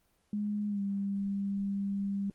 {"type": "tone with pitch glide", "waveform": "sine", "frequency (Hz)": [207.7, 198.66], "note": ["G#3", "G3"], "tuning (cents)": [0, 23], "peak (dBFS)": -30, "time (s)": [0.33, 2.3], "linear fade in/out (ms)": 2, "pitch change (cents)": -77, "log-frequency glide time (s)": [0.68, 0.81], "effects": ["pink hiss -72 dBFS RMS until 2.34 s", "Opus 24 kbps"]}